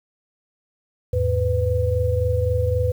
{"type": "tone cluster", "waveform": "sine", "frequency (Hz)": [81.3, 105.1, 499.5], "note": ["E2", "G#2", "B4"], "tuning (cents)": [-23, 21, 20], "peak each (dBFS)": -22, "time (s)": [1.13, 2.92], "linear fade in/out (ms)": 5, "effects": ["8-bit"]}